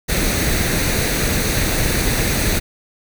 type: noise with comb filter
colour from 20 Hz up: pink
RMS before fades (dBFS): -18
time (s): 0.08-2.6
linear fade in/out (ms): 20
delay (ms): 0.48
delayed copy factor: +0.5
effects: none